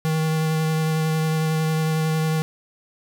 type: tone with vibrato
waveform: square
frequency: 158.1 Hz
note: D#3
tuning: 28 cents sharp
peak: -20 dBFS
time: 0.05-2.42 s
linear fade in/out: 0 ms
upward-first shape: triangle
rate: 11 Hz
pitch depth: 15 cents each way
effects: none